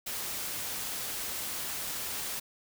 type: noise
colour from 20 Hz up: white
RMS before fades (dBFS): -36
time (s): 0.06-2.4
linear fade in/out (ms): 10
effects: none